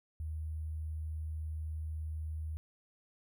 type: tone with sample-and-hold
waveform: sine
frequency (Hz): 78.2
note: D#2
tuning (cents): +9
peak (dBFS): -36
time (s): 0.2-2.57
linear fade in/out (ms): 0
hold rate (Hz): 11025
effects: none